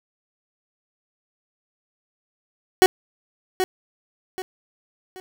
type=tone with echo; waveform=30% pulse; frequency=372.9 Hz; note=F#4; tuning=14 cents sharp; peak=-7 dBFS; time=2.82-2.86 s; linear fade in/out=0 ms; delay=780 ms; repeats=3; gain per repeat=-9 dB; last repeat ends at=5.2 s; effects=none